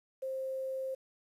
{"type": "tone with quantisation", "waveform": "sine", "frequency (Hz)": 528, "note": "C5", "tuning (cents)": 16, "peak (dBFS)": -34, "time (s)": [0.22, 0.95], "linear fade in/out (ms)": 10, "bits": 10, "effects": ["resampled to 32000 Hz"]}